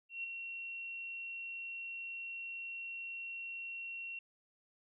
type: tone with ADSR envelope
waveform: sine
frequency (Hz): 2731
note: F7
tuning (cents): -39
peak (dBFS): -36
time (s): 0.09-4.19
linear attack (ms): 150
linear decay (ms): 5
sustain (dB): -5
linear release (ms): 3
effects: none